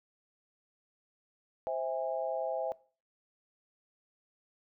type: chord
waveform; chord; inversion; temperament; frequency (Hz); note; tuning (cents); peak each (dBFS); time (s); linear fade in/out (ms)
sine; C augmented; none; just; 523.3 / 654.1 / 817.6; C5 / E5 / G#5; 0 / -14 / -27; -36 / -34 / -38; 1.67-2.72; 0
effects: noise-tail reverb RT60 0.4 s tail -21 dB re dry